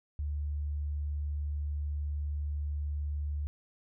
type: tone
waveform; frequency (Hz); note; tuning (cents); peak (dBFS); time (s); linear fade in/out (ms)
sine; 73.42; D2; 0; -31; 0.19-3.47; 0
effects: none